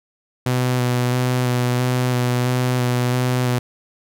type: tone with vibrato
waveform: sawtooth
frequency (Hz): 124.7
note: B2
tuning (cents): +17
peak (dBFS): -13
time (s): 0.46-3.59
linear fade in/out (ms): 5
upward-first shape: square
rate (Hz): 1.5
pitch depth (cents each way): 16
effects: none